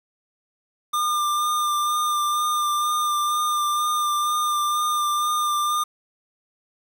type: tone with vibrato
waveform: square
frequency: 1201 Hz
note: D6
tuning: 38 cents sharp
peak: -21 dBFS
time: 0.93-5.84 s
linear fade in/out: 10 ms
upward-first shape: sine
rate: 2.1 Hz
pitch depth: 19 cents each way
effects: 8-bit